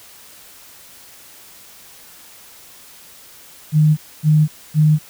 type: tone bursts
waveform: sine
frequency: 153.2 Hz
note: D#3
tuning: 27 cents flat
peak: -9 dBFS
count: 3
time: 3.72-4.99 s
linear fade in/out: 50 ms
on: 250 ms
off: 260 ms
effects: white hiss -43 dBFS RMS until 5.09 s